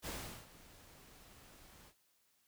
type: noise with ADSR envelope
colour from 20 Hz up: pink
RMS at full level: -42 dBFS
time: 0.02-1.94 s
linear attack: 44 ms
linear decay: 390 ms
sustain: -18 dB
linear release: 66 ms
effects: white hiss -75 dBFS RMS until 2.47 s